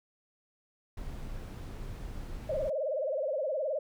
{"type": "noise", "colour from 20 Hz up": "brown", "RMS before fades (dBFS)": -40, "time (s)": [0.97, 2.7], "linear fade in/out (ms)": 5}
{"type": "tone with vibrato", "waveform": "sine", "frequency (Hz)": 573, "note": "D5", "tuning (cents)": -43, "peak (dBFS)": -29, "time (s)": [2.49, 3.79], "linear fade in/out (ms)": 5, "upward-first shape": "sine", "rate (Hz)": 19, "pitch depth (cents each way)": 180}
{"effects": []}